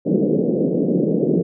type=band-pass noise; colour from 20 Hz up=pink; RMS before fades=-18 dBFS; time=0.05-1.43 s; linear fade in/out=20 ms; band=160 to 520 Hz; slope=48 dB/octave; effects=none